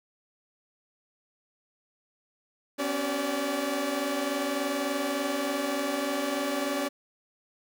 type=tone cluster; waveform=sawtooth; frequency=256.4 / 279.8 / 382.3 / 580 Hz; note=C4 / C#4 / G4 / D5; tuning=-35 / +16 / -43 / -22 cents; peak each=-33 / -27 / -33 / -28 dBFS; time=2.78-6.89 s; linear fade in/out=20 ms; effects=none